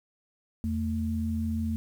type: tone pair together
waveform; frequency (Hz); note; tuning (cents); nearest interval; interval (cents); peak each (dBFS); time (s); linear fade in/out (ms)
sine; 83.5 / 223.4; E2 / A3; +23 / +27; octave + perfect fourth; 1704; -30 / -29; 0.64-1.76; 0
effects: 9-bit